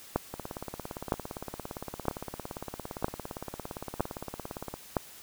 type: two click trains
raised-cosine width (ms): 1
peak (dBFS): -11 / -22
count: 6 / 78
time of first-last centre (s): 0.16-4.968 / 0.34-4.74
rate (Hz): 1.04 / 17.5
effects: white hiss -50 dBFS RMS until 5.22 s